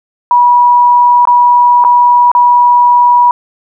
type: tone with dropouts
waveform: sine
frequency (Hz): 971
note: B5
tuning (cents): -30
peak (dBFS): -3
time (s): 0.31-3.31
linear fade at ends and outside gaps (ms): 1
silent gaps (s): 1.253-1.273 / 1.84-1.848 / 2.316-2.35
effects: none